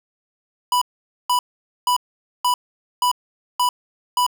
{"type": "tone bursts", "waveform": "square", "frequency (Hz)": 987.8, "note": "B5", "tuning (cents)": 0, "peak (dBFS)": -16, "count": 7, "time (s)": [0.72, 4.265], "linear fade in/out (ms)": 2, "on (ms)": 95, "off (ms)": 480, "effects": []}